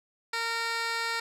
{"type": "tone with band-pass filter", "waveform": "15% pulse", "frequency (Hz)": 460.3, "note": "A#4", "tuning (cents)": -22, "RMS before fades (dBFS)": -31, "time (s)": [0.33, 1.2], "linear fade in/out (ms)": 5, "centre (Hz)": 3100, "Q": 0.92, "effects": []}